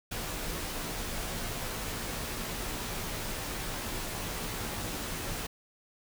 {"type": "noise with comb filter", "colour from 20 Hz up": "pink", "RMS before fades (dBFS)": -36, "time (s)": [0.11, 5.47], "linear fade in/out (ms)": 10, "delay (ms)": 15, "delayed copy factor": -0.5, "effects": []}